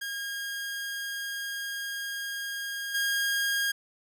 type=tone with level steps; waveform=sawtooth; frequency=1625 Hz; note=G#6; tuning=38 cents flat; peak=-29 / -22 dBFS; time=0.01-3.72 s; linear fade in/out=10 ms; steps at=2.94 s; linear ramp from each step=10 ms; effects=none